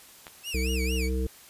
clicks, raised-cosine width 0.3 ms, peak -24 / -31 dBFS, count 2, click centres 0.268 / 0.28 s
sawtooth tone with vibrato, 2545 Hz, D#7, 39 cents sharp, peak -29 dBFS, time 0.43-1.1 s, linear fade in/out 50 ms, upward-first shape sine, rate 4.4 Hz, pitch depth 220 cents each way
harmonic tone, 64.4 Hz, C2, 27 cents flat, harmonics 1 / 3 / 5 / 7, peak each -26 / -35 / -36 / -34 dBFS, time 0.54-1.27 s, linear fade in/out 5 ms
effects white hiss -51 dBFS RMS until 1.49 s + resampled to 32000 Hz

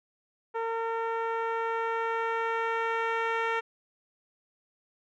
10% pulse tone with low-pass filter sweep, 455.6 Hz, A#4, 40 cents flat, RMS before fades -30 dBFS, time 0.54-3.61 s, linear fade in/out 20 ms, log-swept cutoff 980 to 2200 Hz, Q 0.87, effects none

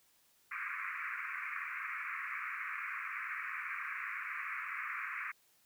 white band-pass noise, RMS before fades -41 dBFS, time 0.51-5.32 s, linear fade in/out 10 ms, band 1100 to 2400 Hz, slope 96 dB/octave, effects white hiss -70 dBFS RMS until 5.65 s

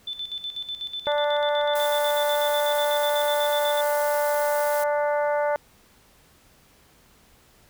sine tone with tremolo, 3520 Hz, A7, in tune, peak -28 dBFS, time 0.07-3.81 s, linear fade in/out 5 ms, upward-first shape square, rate 8.1 Hz, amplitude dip 70%
harmonic tone, 293.7 Hz, D4, in tune, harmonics 2 / 3 / 4 / 5 / 6 / 7, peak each -22 / -27 / -36 / -33 / -40 / -41 dBFS, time 1.07-5.56 s, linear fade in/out 0 ms
blue noise, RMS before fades -35 dBFS, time 1.75-4.84 s, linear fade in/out 5 ms
effects pink hiss -57 dBFS RMS until 7.69 s

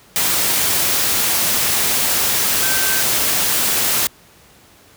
sine tone in noise, 1550 Hz, G6, 20 cents flat, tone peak -23 dBFS, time 2.63-3.01 s, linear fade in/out 0 ms, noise white, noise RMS -17 dBFS, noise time 0.16-4.07 s, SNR -9 dB, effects pink hiss -48 dBFS RMS until 4.96 s + high-pass 60 Hz 12 dB/octave

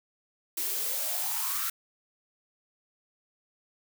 blue noise with high-pass filter sweep, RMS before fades -31 dBFS, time 0.57-1.7 s, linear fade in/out 5 ms, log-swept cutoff 320 to 1400 Hz, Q 7.8, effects none

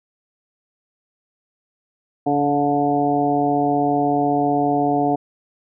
harmonic tone with a mistuned harmonic, 144 Hz, D3, 34 cents flat, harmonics 1 / 2 / 3 / 4 / 5 / 6, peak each -29 / -20 / -24 / -29 / -19 / -30 dBFS, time 2.26-5.16 s, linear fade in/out 10 ms, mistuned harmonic 6, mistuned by +29 cents, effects none

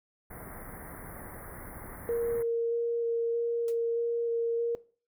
pink band-stop noise, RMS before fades -44 dBFS, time 0.3-2.43 s, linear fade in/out 10 ms, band 2100 to 9600 Hz, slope 96 dB/octave
sine tone with vibrato, 466.2 Hz, A#4, in tune, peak -26 dBFS, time 2.09-4.75 s, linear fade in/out 0 ms, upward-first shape square, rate 1.6 Hz, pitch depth 8 cents each way
white noise with exponential decay, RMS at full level -45 dBFS, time 3.68-3.78 s, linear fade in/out 1 ms, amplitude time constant 20 ms
effects noise-tail reverb RT60 0.4 s tail -20 dB re dry

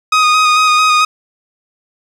sawtooth tone with vibrato, 1246 Hz, D#6, 2 cents sharp, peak -4 dBFS, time 0.12-1.05 s, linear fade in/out 5 ms, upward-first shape square, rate 4.5 Hz, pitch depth 16 cents each way, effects low-pass 6000 Hz 12 dB/octave + 7-bit

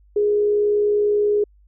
sine tone with frequency modulation, 415.3 Hz, G#4, in tune, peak -15 dBFS, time 0.16-1.44 s, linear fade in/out 5 ms, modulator 60.9 Hz, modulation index 0.2, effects added 50 Hz sine -50 dBFS peak until 1.67 s

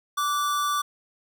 square tone pair together, 1165.6 / 1480 Hz, D6 / F#6, -13 / 0 cents, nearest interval major third, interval 413 cents, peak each -24 / -35 dBFS, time 0.17-0.82 s, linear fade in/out 10 ms, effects none

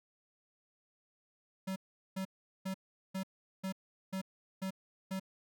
square tone bursts, 190.3 Hz, F#3, 49 cents sharp, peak -36 dBFS, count 8, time 1.67-5.198 s, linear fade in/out 10 ms, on 91 ms, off 400 ms, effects none

